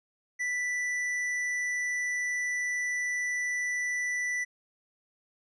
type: tone with tanh clipping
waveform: triangle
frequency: 1975.5 Hz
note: B6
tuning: in tune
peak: -30 dBFS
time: 0.39-4.45 s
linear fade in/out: 20 ms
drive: 15 dB
effects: low-pass 9000 Hz 12 dB/octave